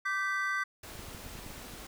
triangle chord, G major, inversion second, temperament equal with one note detuned, 1174.7 / 1547.3 / 1975.5 Hz, D6 / G6 / B6, 0 / -23 / 0 cents, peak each -33 / -31 / -33 dBFS, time 0.05-0.64 s, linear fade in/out 10 ms
pink band-stop noise, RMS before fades -46 dBFS, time 0.83-1.87 s, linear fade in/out 5 ms, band 120 to 180 Hz, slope 96 dB/octave
clicks, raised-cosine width 5 ms, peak -35 dBFS, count 11, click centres 0.954 / 0.993 / 1.087 / 1.148 / 1.263 / 1.354 / 1.389 / 1.464 / 1.504 / 1.58 / 1.737 s
effects none

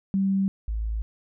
sine tone pair in turn, 194.1 / 54.47 Hz, G3 / A1, -17 / -17 cents, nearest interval octave + minor seventh, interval 2200 cents, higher first, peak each -20 / -25 dBFS, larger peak first, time 0.14-0.48 / 0.68-1.02 s, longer neither, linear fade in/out 0 ms, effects none

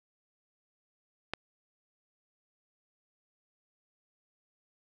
click, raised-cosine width 0.3 ms, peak -16 dBFS, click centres 1.336 s, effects none

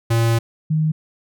square / sine tone pair in turn, 115.2 / 156.1 Hz, A#2 / D#3, -20 / +6 cents, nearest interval perfect fourth, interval 526 cents, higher second, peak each -15 dBFS, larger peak neither, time 0.1-0.39 / 0.7-0.92 s, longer first, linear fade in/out 10 ms, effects none

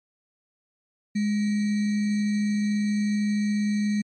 sine tone with sample-and-hold, 208 Hz, G#3, 3 cents sharp, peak -21 dBFS, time 1.15-4.02 s, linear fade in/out 10 ms, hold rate 2100 Hz, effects MP3 32 kbps

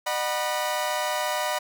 sawtooth tone cluster, 607 / 741 / 976 Hz, D#5 / F#5 / B5, -43 / +2 / -21 cents, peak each -25 / -27 / -25 dBFS, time 0.06-1.59 s, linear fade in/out 10 ms, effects none

